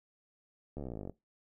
slowing click train, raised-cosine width 2 ms, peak -28 dBFS, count 20, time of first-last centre 0.77-1.097 s, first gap 13 ms, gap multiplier 1.03, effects noise-tail reverb RT60 0.2 s tail -20 dB re dry

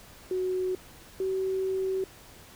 sine tone pair in turn, 370 / 380 Hz, F#4 / F#4, 0 / +46 cents, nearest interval unison, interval 46 cents, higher second, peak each -26 dBFS, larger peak neither, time 0.31-0.75 / 1.2-2.04 s, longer second, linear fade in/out 2 ms, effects pink hiss -51 dBFS RMS until 2.55 s

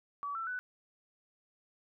sine tone with pitch steps, 1143 / 1337 / 1493 Hz, D6 / E6 / F#6, -47 / +24 / +15 cents, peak -35 dBFS, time 0.23-0.59 s, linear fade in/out 0 ms, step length 120 ms, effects none

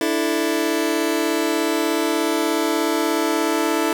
sawtooth chord, D suspended second, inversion none, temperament just, 293.7 / 330.4 / 440.5 Hz, D4 / E4 / A4, 0 / +4 / +2 cents, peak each -20 / -17 / -20 dBFS, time 0.01-3.93 s, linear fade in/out 2 ms, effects none

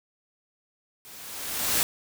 white noise with level ramp, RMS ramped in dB -47 to -22 dBFS, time 1.05-1.83 s, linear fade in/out 0 ms, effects none

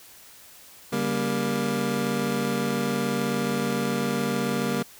25% pulse chord, G diminished, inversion second, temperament just, 141.12 / 196 / 235.2 Hz, Db3 / G3 / Bb3, +31 / 0 / +16 cents, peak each -28 / -25 / -23 dBFS, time 0.92-4.83 s, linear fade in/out 10 ms, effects white hiss -49 dBFS RMS until 4.99 s

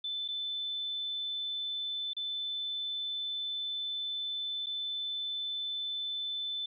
sine tone with dropouts, 3520 Hz, A7, in tune, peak -33 dBFS, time 0.04-6.66 s, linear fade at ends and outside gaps 5 ms, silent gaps 0.279-0.285 / 2.134-2.166 / 4.661-4.667 s, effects none

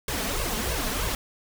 pink noise with flanger, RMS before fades -28 dBFS, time 0.08-1.15 s, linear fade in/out 2 ms, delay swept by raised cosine 1.8 to 4.7 ms, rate 3.1 Hz, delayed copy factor +1, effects none

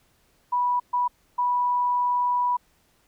sine tone bursts at uneven times, 981 Hz, B5, 12 cents flat, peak -20 dBFS, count 3, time 0.52-0.8 / 0.93-1.08 / 1.38-2.57 s, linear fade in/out 10 ms, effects pink hiss -64 dBFS RMS until 3.07 s

